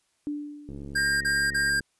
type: tone with exponential decay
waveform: sine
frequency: 293.7 Hz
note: D4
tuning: in tune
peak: -26 dBFS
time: 0.27-1.15 s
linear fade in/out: 0 ms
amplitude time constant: 190 ms
type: click train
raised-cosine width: 3 ms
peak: -27 dBFS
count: 79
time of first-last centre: 0.69-1.807 s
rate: 69.8 Hz
type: tone bursts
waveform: square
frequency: 1600 Hz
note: G6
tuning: 35 cents sharp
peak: -23 dBFS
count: 3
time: 0.95-1.802 s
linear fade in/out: 10 ms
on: 260 ms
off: 36 ms
type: tone with tremolo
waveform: sine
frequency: 1864.7 Hz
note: A#6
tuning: in tune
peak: -32 dBFS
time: 0.97-1.7 s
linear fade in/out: 10 ms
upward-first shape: sine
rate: 13 Hz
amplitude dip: 55%
effects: white hiss -71 dBFS RMS until 1.99 s + resampled to 24000 Hz